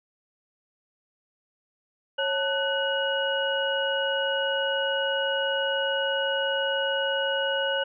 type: tone cluster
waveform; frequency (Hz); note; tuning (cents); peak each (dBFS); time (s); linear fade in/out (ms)
sine; 549 / 890 / 1495 / 2898; C#5 / A5 / F#6 / F#7; -17 / +20 / +17 / -37; -27 / -34 / -29 / -29; 2.18-7.84; 10
effects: none